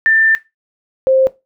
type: tone pair in turn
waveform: sine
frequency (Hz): 1784 / 527.2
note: A6 / C5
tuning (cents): +23 / +13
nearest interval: octave + major sixth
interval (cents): 2110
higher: first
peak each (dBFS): -8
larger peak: neither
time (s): 0.06-0.35 / 1.07-1.27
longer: first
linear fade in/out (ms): 0
effects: noise-tail reverb RT60 0.2 s tail -17 dB re dry